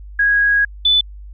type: tone pair in turn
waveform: sine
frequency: 1651 / 3492 Hz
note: G#6 / A7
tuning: -11 / -14 cents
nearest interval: octave + minor second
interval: 1297 cents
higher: second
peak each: -11 / -10 dBFS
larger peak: second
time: 0.19-0.65 / 0.85-1.01 s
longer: first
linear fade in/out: 5 ms
effects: added 50 Hz sine -32 dBFS peak until 1.33 s